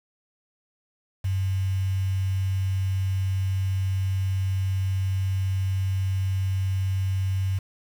sine tone with quantisation, 95.4 Hz, G2, 47 cents flat, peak -22 dBFS, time 1.24-7.59 s, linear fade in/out 10 ms, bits 7, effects none

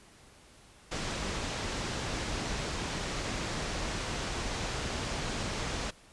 pink low-pass noise, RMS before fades -35 dBFS, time 0.91-5.91 s, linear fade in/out 10 ms, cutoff 7400 Hz, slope 24 dB/octave, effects pink hiss -57 dBFS RMS until 6.12 s + resampled to 24000 Hz

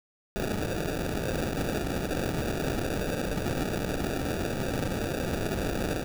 white noise with sample-and-hold, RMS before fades -30 dBFS, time 0.36-6.04 s, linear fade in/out 0 ms, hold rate 1050 Hz, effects none

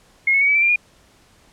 sine tone with pitch steps, 2154 / 2198 / 2243 / 2289 / 2335 / 2383 / 2432 Hz, C7 / C#7 / C#7 / D7 / D7 / D7 / D#7, +50 / -15 / +20 / -45 / -11 / +25 / -40 cents, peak -13 dBFS, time 0.27-0.76 s, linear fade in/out 5 ms, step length 70 ms, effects pink hiss -54 dBFS RMS until 1.52 s + low-pass 10000 Hz 12 dB/octave

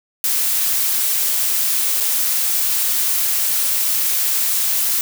blue noise with dropouts, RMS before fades -18 dBFS, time 0.24-5.01 s, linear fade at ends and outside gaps 1 ms, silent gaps 2.002-2.006 s, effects none

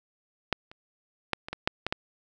clicks, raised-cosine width 0.3 ms, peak -8 / -30 / -9 / -21 / -17 / -7 / -12 / -11 dBFS, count 8, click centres 0.527 / 0.715 / 1.333 / 1.485 / 1.53 / 1.675 / 1.866 / 1.925 s, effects none

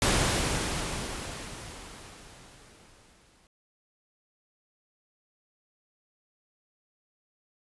pink noise with exponential decay, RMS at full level -23 dBFS, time 0.02-3.47 s, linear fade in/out 1 ms, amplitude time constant 750 ms, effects resampled to 24000 Hz

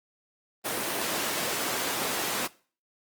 pink high-pass noise, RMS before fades -30 dBFS, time 0.64-2.48 s, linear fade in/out 20 ms, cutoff 300 Hz, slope 12 dB/octave, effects noise-tail reverb RT60 0.4 s tail -20 dB re dry + Opus 32 kbps

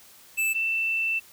square / sine tone pair in turn, 2637 / 2668 Hz, E7 / E7, 0 / +20 cents, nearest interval unison, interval 20 cents, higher second, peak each -23 / -23 dBFS, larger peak neither, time 0.37-0.54 / 0.54-1.2 s, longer second, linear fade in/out 20 ms, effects white hiss -52 dBFS RMS until 1.32 s

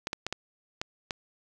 clicks, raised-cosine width 0.2 ms, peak -14 dBFS, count 6, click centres 0.071 / 0.131 / 0.266 / 0.326 / 0.815 / 1.108 s, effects none

